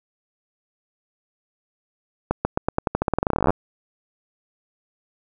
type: accelerating click train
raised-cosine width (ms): 1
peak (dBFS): -5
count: 25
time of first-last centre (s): 2.31-3.505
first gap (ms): 140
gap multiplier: 0.89
effects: none